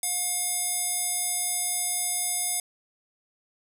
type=tone with band-pass filter; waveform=square; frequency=716 Hz; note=F5; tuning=43 cents sharp; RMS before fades=-28 dBFS; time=0.03-2.6 s; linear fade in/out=2 ms; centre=10000 Hz; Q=3; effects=none